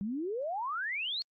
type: exponential sweep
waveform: sine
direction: up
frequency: 190 to 4435 Hz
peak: -32 dBFS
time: 0.01-1.22 s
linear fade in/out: 0 ms
effects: Opus 48 kbps